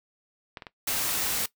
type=clicks; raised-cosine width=0.3 ms; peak=-21 / -24 / -23 dBFS; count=3; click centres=0.572 / 0.622 / 0.668 s
type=noise; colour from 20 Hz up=white; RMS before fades=-28 dBFS; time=0.87-1.46 s; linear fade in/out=5 ms
effects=noise-tail reverb RT60 0.1 s tail -18 dB re dry